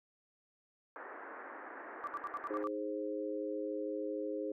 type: band-pass noise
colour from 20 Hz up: white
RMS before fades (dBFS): -48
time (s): 0.96-2.63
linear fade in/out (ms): 0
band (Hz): 270 to 1800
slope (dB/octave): 48
type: tone bursts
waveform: sine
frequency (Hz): 1169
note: D6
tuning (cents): -8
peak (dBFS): -36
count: 7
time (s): 2.04-2.672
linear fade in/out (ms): 0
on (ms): 32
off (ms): 68
type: chord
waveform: sine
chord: Ab major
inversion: second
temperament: equal with one note detuned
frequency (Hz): 311.1 / 415.3 / 528.4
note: Eb4 / Ab4 / C5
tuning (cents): 0 / 0 / +17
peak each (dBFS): -40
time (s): 2.5-4.52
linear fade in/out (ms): 5
effects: none